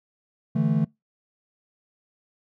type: chord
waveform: triangle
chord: D suspended second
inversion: none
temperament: equal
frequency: 146.83 / 164.81 / 220 Hz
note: D3 / E3 / A3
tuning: 0 / 0 / 0 cents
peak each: -22 dBFS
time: 0.55-0.85 s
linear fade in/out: 10 ms
effects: noise-tail reverb RT60 0.2 s tail -25 dB re dry